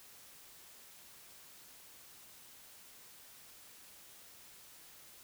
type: silence
effects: white hiss -57 dBFS RMS until 5.23 s